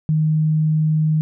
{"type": "tone", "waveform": "sine", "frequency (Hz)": 155.56, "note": "D#3", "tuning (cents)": 0, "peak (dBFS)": -14, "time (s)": [0.09, 1.21], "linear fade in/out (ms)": 0, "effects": []}